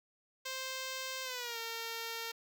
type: tone with pitch glide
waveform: 5% pulse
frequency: 523.3 to 458.2 Hz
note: C5 to A#4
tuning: 0 to -30 cents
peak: -27 dBFS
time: 0.45-2.32 s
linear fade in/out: 10 ms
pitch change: -230 cents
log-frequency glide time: 1.23-1.58 s
effects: none